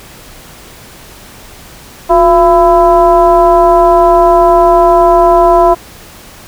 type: tone with frequency modulation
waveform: sine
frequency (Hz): 680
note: F5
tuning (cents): -46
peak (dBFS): -3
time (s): 2.09-5.75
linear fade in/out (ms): 20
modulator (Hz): 322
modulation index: 1.1
effects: pink hiss -34 dBFS RMS until 6.47 s